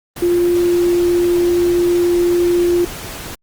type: tone in noise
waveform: sine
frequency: 349.4 Hz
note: F4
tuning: 1 cent sharp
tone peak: -11 dBFS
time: 0.22-2.85 s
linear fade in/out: 5 ms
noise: pink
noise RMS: -29 dBFS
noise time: 0.16-3.35 s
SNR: +15 dB
effects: Opus 24 kbps